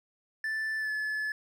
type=tone with pitch glide; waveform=triangle; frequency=1760 to 1722.8 Hz; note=A6 to A6; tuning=0 to -37 cents; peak=-28 dBFS; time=0.44-1.32 s; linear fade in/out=2 ms; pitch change=-37 cents; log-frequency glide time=0.78-0.91 s; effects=none